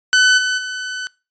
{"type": "tone with level steps", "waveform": "sawtooth", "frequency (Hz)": 1506, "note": "F#6", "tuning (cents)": 30, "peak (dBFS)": [-6, -13, -20], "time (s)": [0.13, 1.07], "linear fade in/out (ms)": 0, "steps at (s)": [0.37, 0.57], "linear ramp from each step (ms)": 20, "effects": ["noise-tail reverb RT60 0.3 s tail -23 dB re dry", "resampled to 16000 Hz"]}